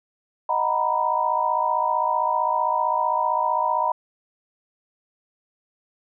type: chord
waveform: sine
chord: B major seventh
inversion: first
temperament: equal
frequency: 622.3 / 740 / 932.3 / 987.8 Hz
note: D#5 / F#5 / A#5 / B5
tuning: 0 / 0 / 0 / 0 cents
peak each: -28 / -29 / -23 / -23 dBFS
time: 0.49-3.92 s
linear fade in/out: 5 ms
effects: none